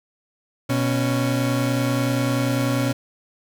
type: tone pair together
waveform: 30% pulse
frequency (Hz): 123.4 / 277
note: B2 / C#4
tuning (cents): -1 / -1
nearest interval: octave + major second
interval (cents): 1400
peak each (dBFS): -19 / -20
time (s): 0.69-2.93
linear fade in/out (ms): 10
effects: none